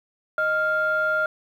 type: tone pair together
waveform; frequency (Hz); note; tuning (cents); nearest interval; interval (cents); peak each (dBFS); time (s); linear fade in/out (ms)
sine; 622.3 / 1397; D#5 / F6; 0 / 0; octave + major second; 1400; -24 / -20; 0.38-1.26; 2
effects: tanh soft clip ceiling -14 dBFS + 9-bit